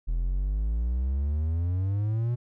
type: exponential sweep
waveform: triangle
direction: up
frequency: 40.17 to 122.6 Hz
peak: -22 dBFS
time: 0.07-2.36 s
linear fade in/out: 20 ms
effects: none